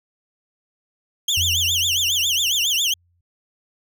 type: tone with vibrato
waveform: 30% pulse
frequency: 3136 Hz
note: G7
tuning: in tune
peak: -15 dBFS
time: 1.28-2.94 s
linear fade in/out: 5 ms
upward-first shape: triangle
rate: 7.3 Hz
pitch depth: 270 cents each way
type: tone with exponential decay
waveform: sine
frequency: 87.31 Hz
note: F2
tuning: in tune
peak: -23 dBFS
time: 1.37-3.21 s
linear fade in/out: 5 ms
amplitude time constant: 400 ms
effects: none